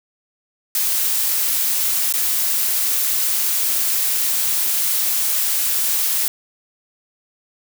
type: noise with dropouts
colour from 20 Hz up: blue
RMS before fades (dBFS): -19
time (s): 0.75-6.28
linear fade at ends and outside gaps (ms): 1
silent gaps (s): 2.125-2.138
effects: none